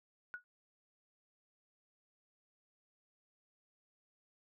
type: tone with exponential decay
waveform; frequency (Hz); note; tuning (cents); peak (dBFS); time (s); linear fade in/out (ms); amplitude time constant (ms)
sine; 1461; F#6; -22; -37; 0.34-0.44; 0; 20
effects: none